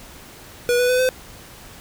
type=tone with pitch steps; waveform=square; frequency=485.1 / 493.9 / 502.8 / 511.9 Hz; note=B4 / B4 / B4 / C5; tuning=-31 / 0 / +31 / -38 cents; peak=-16 dBFS; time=0.69-1.09 s; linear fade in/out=0 ms; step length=100 ms; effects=pink hiss -42 dBFS RMS until 1.8 s